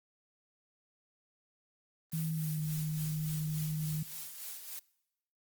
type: noise with tremolo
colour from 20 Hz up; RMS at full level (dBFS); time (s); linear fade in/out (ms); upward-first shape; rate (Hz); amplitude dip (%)
blue; -42; 2.12-4.79; 0; sine; 3.5; 50
type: tone with pitch glide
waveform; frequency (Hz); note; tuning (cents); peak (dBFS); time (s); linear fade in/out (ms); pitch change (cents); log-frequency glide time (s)
sine; 160.1 to 154.91; D#3 to D#3; +50 to -7; -32; 2.13-4.03; 5; -57; 2.3-2.52
effects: noise-tail reverb RT60 0.9 s tail -24 dB re dry + Opus 24 kbps